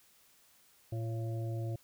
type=harmonic tone with a mistuned harmonic; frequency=114.1 Hz; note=A#2; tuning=37 cents flat; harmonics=1 / 3 / 5 / 6; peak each=-34 / -44 / -48 / -50 dBFS; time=0.92-1.76 s; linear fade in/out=5 ms; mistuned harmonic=5; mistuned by=-48 cents; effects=white hiss -65 dBFS RMS until 1.83 s